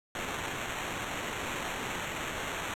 white noise with sample-and-hold, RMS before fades -36 dBFS, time 0.15-2.74 s, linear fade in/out 2 ms, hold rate 4900 Hz, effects low-pass 11000 Hz 12 dB/octave

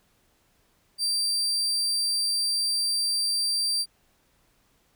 35% pulse tone, 4699 Hz, D8, in tune, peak -22 dBFS, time 0.98-3.86 s, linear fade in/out 50 ms, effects pink hiss -66 dBFS RMS until 4.95 s

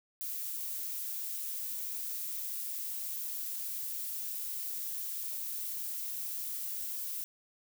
violet noise, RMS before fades -38 dBFS, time 0.21-7.24 s, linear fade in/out 0 ms, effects none

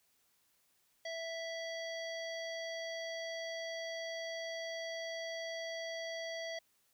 harmonic tone with a mistuned harmonic, 659.3 Hz, E5, in tune, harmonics 1 / 3 / 5 / 7 / 9, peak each -41 / -45 / -49 / -50 / -54 dBFS, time 1.05-6.59 s, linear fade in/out 5 ms, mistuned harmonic 9, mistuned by -42 cents, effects white hiss -74 dBFS RMS until 6.93 s

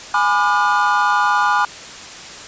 triangle chord, G# diminished seventh, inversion none, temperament just, 830.6 / 996.7 / 1196.1 / 1435.3 Hz, G#5 / B5 / D6 / F6, 0 / +16 / +31 / +47 cents, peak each -17 dBFS, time 0.14-1.65 s, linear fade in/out 2 ms, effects white hiss -34 dBFS RMS until 2.47 s + resampled to 16000 Hz

